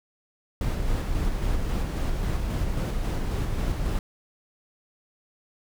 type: noise with tremolo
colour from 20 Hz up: brown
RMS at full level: -25 dBFS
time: 0.61-3.99 s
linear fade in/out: 2 ms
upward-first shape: square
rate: 3.7 Hz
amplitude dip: 25%
effects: none